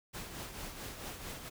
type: noise with tremolo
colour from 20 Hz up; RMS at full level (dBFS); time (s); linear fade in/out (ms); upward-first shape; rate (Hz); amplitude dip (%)
pink; -42; 0.13-1.5; 20; triangle; 4.5; 55
effects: none